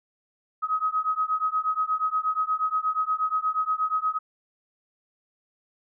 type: beating tone pair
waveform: sine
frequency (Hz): 1263 / 1271.4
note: D#6 / D#6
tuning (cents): +26 / +37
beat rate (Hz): 8.4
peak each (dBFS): -26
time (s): 0.62-4.19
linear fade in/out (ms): 20
effects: none